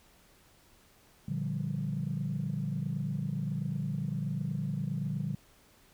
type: chord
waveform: sine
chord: G minor seventh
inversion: first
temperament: equal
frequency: 116.54 / 146.83 / 174.61 / 196 Hz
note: Bb2 / D3 / F3 / G3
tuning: 0 / 0 / 0 / 0 cents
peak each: -38 / -33 / -37 / -37 dBFS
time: 1.28-5.35 s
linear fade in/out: 5 ms
effects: tanh soft clip ceiling -23 dBFS + pink hiss -62 dBFS RMS until 5.93 s